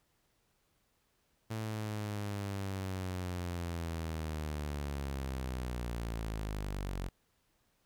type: linear sweep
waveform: sawtooth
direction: down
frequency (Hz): 111.2 to 45.04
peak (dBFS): -32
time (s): 1.5-7.09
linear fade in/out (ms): 10
effects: pink hiss -75 dBFS RMS until 7.85 s